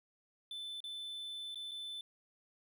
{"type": "tone with dropouts", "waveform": "triangle", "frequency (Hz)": 3520, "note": "A7", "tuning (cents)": 0, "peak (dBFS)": -40, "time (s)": [0.51, 2.01], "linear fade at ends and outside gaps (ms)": 2, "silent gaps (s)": [[0.804, 0.84], [1.546, 1.556], [1.712, 1.716]], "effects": []}